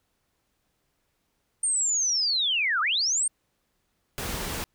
sine linear two-way sweep, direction down then up, 8870 to 1175 to 8870 Hz, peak -22 dBFS, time 1.63-3.28 s, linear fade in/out 5 ms, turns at 2.81 s
pink noise, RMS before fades -32 dBFS, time 4.18-4.64 s, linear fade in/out 0 ms
effects pink hiss -74 dBFS RMS until 4.74 s

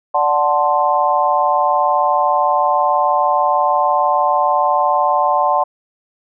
sine chord, D dominant seventh, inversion none, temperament equal, 587.3 / 740 / 880 / 1046.5 Hz, D5 / F#5 / A5 / C6, 0 / 0 / 0 / 0 cents, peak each -19 / -17 / -17 / -17 dBFS, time 0.14-5.64 s, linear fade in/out 10 ms, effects none

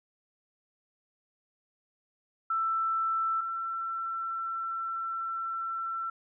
sine tone pair in turn, 1330 / 1343.9 Hz, E6 / E6, +15 / +33 cents, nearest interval unison, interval 18 cents, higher second, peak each -26 / -31 dBFS, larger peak first, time 2.5-3.41 / 3.41-6.1 s, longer second, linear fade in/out 5 ms, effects none

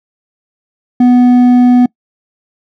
sine tone with hard clipping, 246.9 Hz, B3, in tune, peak -5 dBFS, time 1-1.86 s, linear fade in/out 5 ms, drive 5 dB, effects noise-tail reverb RT60 0.1 s tail -24 dB re dry

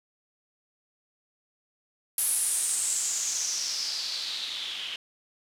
blue noise with low-pass filter sweep, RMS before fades -30 dBFS, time 2.18-4.96 s, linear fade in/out 2 ms, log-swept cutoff 11000 to 3000 Hz, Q 5.3, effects none

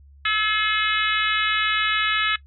harmonic tone with a mistuned harmonic, 426.2 Hz, G#4, 45 cents sharp, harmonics 3 / 4 / 5 / 6 / 7 / 8 / 9, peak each -25 / -23 / -26 / -28 / -29 / -31 / -31 dBFS, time 0.25-2.36 s, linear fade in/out 5 ms, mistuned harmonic 3, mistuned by +31 cents, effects noise-tail reverb RT60 0.1 s tail -19 dB re dry + added 70 Hz sine -46 dBFS peak until 2.46 s

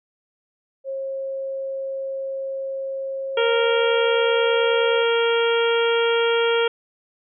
sine tone with pitch glide, 539 to 534 Hz, C#5 to C5, -49 to +35 cents, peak -25 dBFS, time 0.84-5.05 s, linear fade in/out 50 ms, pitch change -16 cents, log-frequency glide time 3.6-4.15 s
harmonic tone, 464.4 Hz, A#4, 7 cents flat, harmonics 1 / 2 / 3 / 4 / 5 / 6 / 7, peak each -18 / -28 / -26 / -34 / -30 / -31 / -28 dBFS, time 3.37-6.68 s, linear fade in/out 5 ms
effects none

